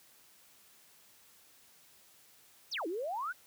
sine exponential two-way sweep, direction down then up, 6645 to 311 to 1575 Hz, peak -34 dBFS, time 2.71-3.33 s, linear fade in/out 20 ms, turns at 2.87 s, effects white hiss -62 dBFS RMS until 3.46 s + high-pass 60 Hz 12 dB/octave

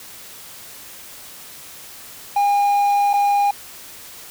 triangle tone with dropouts, 811 Hz, G#5, 41 cents flat, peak -12 dBFS, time 2.36-3.51 s, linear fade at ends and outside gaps 5 ms, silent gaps 3.133-3.137 s, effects white hiss -39 dBFS RMS until 4.3 s

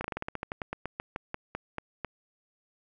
slowing click train, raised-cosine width 0.5 ms, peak -18 dBFS, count 19, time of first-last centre 0.01-2.047 s, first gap 33 ms, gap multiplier 1.13, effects none

